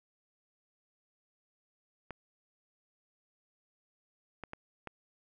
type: clicks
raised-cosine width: 0.5 ms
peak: -26 dBFS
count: 4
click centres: 2.107 / 4.437 / 4.534 / 4.873 s
effects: none